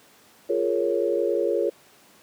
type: chord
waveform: sine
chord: Bb minor seventh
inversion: second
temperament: equal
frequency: 349.2 / 415.3 / 466.2 / 554.4 Hz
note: F4 / Ab4 / Bb4 / Db5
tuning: 0 / 0 / 0 / 0 cents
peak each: -26 dBFS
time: 0.49-1.7 s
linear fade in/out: 10 ms
effects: pink hiss -54 dBFS RMS until 2.22 s + high-pass 200 Hz 12 dB/octave